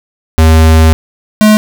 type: tone pair in turn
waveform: square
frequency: 80 / 213.6 Hz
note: D#2 / G#3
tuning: +49 / +49 cents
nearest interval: octave + perfect fourth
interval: 1700 cents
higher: second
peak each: -3 dBFS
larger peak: neither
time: 0.38-0.93 / 1.41-1.57 s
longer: first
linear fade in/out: 0 ms
effects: none